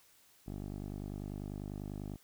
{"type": "tone with low-pass filter", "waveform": "10% pulse", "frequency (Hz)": 50.1, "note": "G1", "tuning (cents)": 38, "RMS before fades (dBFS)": -42, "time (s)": [0.46, 2.17], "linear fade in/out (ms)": 20, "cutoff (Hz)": 530, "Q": 0.78, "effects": ["white hiss -65 dBFS RMS until 2.23 s"]}